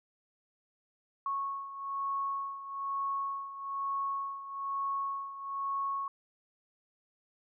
sine beating tone pair, 1102 / 1103.1 Hz, C#6 / C#6, -11 / -9 cents, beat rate 1.1 Hz, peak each -34 / -39 dBFS, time 1.26-6.08 s, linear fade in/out 2 ms, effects none

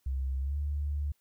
sine tone with pitch glide, 66.3 to 72.72 Hz, C2 to D2, +23 to -16 cents, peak -29 dBFS, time 0.06-1.12 s, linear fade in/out 5 ms, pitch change +161 cents, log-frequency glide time 0.39-0.57 s, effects white hiss -74 dBFS RMS until 1.2 s

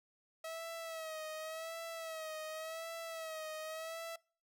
sawtooth tone with vibrato, 643 Hz, E5, 43 cents flat, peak -38 dBFS, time 0.44-4.16 s, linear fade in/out 5 ms, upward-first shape sine, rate 0.89 Hz, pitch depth 53 cents each way, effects noise-tail reverb RT60 0.4 s tail -24 dB re dry

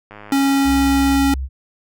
click train, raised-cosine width 0.5 ms, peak -22 dBFS, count 110, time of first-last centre 0.11-1.158 s, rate 104 Hz
square tone, 275.2 Hz, C#4, 12 cents flat, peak -14 dBFS, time 0.32-1.34 s, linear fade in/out 2 ms
sine tone with pitch glide, 65.41 to 66.06 Hz, C2 to C2, 0 to +17 cents, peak -21 dBFS, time 0.64-1.49 s, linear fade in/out 50 ms, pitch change +17 cents, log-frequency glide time 0.76-1.34 s
effects none

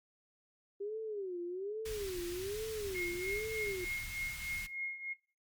sine tone with vibrato, 392 Hz, G4, in tune, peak -37 dBFS, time 0.8-3.85 s, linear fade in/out 10 ms, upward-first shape sine, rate 1.2 Hz, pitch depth 210 cents each way
pink band-stop noise, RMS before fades -46 dBFS, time 1.85-4.67 s, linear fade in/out 10 ms, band 110 to 1900 Hz, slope 12 dB/octave
sine tone with tremolo, 2149 Hz, C7, 46 cents sharp, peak -35 dBFS, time 2.94-5.14 s, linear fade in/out 20 ms, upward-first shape triangle, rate 3.3 Hz, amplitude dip 80%
effects noise-tail reverb RT60 0.4 s tail -19 dB re dry + Opus 48 kbps

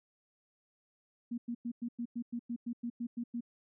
sine tone bursts, 237.4 Hz, A#3, 32 cents sharp, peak -34 dBFS, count 13, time 1.31-3.408 s, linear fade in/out 10 ms, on 70 ms, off 99 ms, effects none

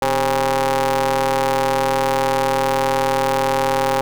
sawtooth ring-modulated tone, 138.59 Hz, C#3, in tune, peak -9 dBFS, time 0.02-4.01 s, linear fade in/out 0 ms, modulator 673 Hz, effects none

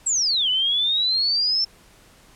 sine exponential two-way sweep, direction down then up, 7902 to 2960 to 5410 Hz, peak -18 dBFS, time 0.06-1.65 s, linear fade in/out 10 ms, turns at 0.49 s, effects pink hiss -52 dBFS RMS until 2.35 s + low-pass 12000 Hz 12 dB/octave

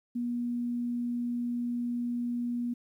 sine tone, 240.6 Hz, B3, 45 cents flat, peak -29 dBFS, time 0.15-2.74 s, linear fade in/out 10 ms, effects 11-bit

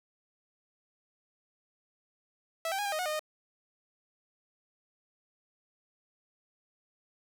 sawtooth tone with pitch steps, 656 / 777 / 822 / 801 / 621 / 729 / 612 / 616 Hz, E5 / G5 / G#5 / G5 / D#5 / F#5 / D#5 / D#5, -9 / -16 / -18 / +37 / -3 / -26 / -29 / -17 cents, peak -27 dBFS, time 2.65-3.194 s, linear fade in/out 2 ms, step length 68 ms, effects none

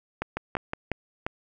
two click trains, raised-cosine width 0.5 ms, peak -13 / -14 dBFS, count 4 / 4, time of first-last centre 0.22-1.265 / 0.37-0.916 s, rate 2.87 / 5.49 Hz, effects none

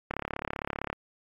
click train, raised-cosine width 0.5 ms, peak -16 dBFS, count 30, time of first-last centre 0.11-0.929 s, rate 35.4 Hz, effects AAC 48 kbps

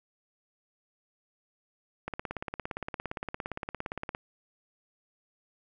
click train, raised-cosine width 0.5 ms, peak -19 dBFS, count 37, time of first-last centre 2.08-4.149 s, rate 17.4 Hz, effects none

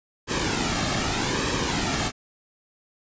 pink noise with flanger, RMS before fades -25 dBFS, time 0.27-2.12 s, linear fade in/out 50 ms, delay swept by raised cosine 1.4 to 2.06 ms, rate 0.83 Hz, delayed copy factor -0.55, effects resampled to 16000 Hz

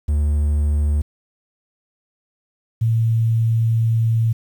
triangle / sine tone pair in turn, 73.9 / 113.69 Hz, D2 / A#2, +11 / -43 cents, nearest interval perfect fifth, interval 746 cents, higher second, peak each -13 / -14 dBFS, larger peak first, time 0.08-1.02 / 2.81-4.33 s, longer second, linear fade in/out 10 ms, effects 8-bit

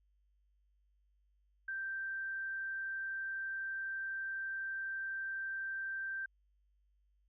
sine tone, 1568 Hz, G6, in tune, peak -37 dBFS, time 1.68-6.26 s, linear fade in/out 5 ms, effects added 50 Hz sine -70 dBFS peak until 7.28 s

